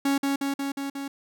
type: tone with echo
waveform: 45% pulse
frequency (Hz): 277.2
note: C#4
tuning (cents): 0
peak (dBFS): -21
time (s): 0.05-0.18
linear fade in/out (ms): 5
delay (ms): 180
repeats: 5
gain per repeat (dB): -2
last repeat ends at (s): 1.08
effects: none